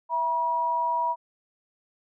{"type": "tone pair together", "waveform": "sine", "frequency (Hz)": [659.3, 962.4], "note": ["E5", "B5"], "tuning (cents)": [0, -45], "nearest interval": "perfect fifth", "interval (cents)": 655, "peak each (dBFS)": [-33, -23], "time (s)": [0.09, 1.16], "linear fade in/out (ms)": 50, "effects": []}